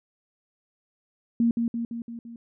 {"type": "tone with echo", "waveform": "sine", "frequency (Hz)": 233.1, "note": "A#3", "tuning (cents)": 0, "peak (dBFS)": -18, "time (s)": [1.4, 1.51], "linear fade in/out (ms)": 2, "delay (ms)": 170, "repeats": 5, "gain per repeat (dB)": -4, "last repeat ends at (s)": 2.36, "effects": []}